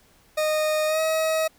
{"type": "tone with pitch glide", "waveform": "40% pulse", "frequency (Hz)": [617, 636.5], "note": ["D#5", "D#5"], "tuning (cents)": [-15, 39], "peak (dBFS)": -20, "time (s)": [0.37, 1.48], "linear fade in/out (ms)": 10, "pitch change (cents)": 54, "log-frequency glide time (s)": [0.87, 1], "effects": ["pink hiss -58 dBFS RMS until 1.58 s"]}